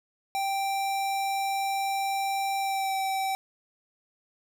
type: tone with pitch glide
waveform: square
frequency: 784 to 772.3 Hz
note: G5 to G5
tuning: 0 to -26 cents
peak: -27 dBFS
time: 0.35-3.35 s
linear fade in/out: 0 ms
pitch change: -26 cents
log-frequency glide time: 2.59-2.95 s
effects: none